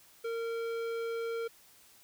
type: tone with tanh clipping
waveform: sine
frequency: 460 Hz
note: A#4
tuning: 23 cents flat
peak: -35 dBFS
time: 0.24-1.48 s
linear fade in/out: 10 ms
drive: 15 dB
effects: white hiss -60 dBFS RMS until 2.03 s